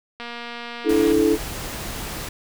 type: click train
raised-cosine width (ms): 0.3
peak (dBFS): -18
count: 219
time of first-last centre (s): 0.2-1.12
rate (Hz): 237
type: chord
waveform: sine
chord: D suspended second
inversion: none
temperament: equal with one note detuned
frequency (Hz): 293.7 / 329.6 / 434.4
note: D4 / E4 / A4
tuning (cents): 0 / 0 / -22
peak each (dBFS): -21 / -19 / -18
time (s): 0.84-1.38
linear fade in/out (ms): 50
type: noise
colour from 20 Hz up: pink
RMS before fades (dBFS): -31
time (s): 0.89-2.29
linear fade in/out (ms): 5
effects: none